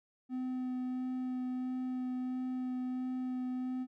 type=tone with vibrato; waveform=triangle; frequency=254.2 Hz; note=C4; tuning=50 cents flat; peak=-32 dBFS; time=0.29-3.87 s; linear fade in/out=50 ms; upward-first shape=sine; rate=1.5 Hz; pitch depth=9 cents each way; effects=none